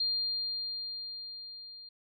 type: tone with level ramp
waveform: sine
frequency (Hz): 4200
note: C8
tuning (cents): +6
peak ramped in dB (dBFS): -27 to -46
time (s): 0-1.89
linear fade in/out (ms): 5
effects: none